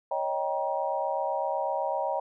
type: chord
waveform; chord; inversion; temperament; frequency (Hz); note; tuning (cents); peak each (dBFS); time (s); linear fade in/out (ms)
sine; Eb dominant seventh; third; equal with one note detuned; 554.4 / 622.3 / 784 / 948.6; Db5 / Eb5 / G5 / Bb5; 0 / 0 / 0 / +30; -32; 0.11-2.2; 5
effects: none